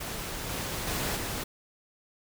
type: noise with level steps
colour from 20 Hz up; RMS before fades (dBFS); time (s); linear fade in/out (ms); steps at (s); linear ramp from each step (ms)
pink; -36 / -34 / -31 / -34; 0-1.44; 10; 0.49 / 0.87 / 1.16; 5
effects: none